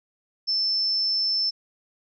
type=tone; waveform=sine; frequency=5300 Hz; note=E8; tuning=9 cents sharp; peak=-21 dBFS; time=0.47-1.51 s; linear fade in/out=20 ms; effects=none